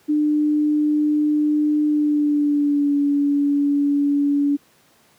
sine tone with pitch glide, 299.7 to 285.8 Hz, D4 to D4, +35 to -47 cents, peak -15 dBFS, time 0.08-4.57 s, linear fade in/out 20 ms, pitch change -82 cents, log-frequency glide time 1.88-2.95 s, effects pink hiss -56 dBFS RMS until 5.18 s + high-pass 150 Hz 12 dB/octave

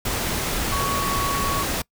sine tone in noise, 1117 Hz, C#6, 13 cents sharp, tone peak -24 dBFS, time 0.72-1.63 s, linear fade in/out 5 ms, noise pink, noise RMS -25 dBFS, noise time 0.05-1.82 s, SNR -2 dB, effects noise-tail reverb RT60 0.1 s tail -24 dB re dry

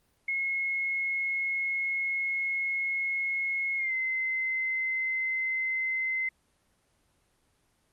sine tone with pitch glide, 2169 to 2062 Hz, C#7 to C7, -38 to -26 cents, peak -27 dBFS, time 0.28-6.29 s, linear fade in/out 5 ms, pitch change -88 cents, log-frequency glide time 3.77-3.93 s, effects pink hiss -70 dBFS RMS until 7.92 s + Opus 24 kbps

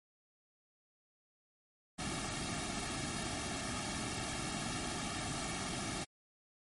pink noise with comb filter, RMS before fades -39 dBFS, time 1.98-6.05 s, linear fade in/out 20 ms, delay 2 ms, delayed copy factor -0.85, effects MP3 48 kbps

